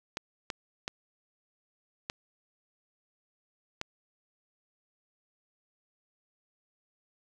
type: clicks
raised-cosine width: 0.2 ms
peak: -16 dBFS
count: 5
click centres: 0.171 / 0.502 / 0.879 / 2.099 / 3.814 s
effects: none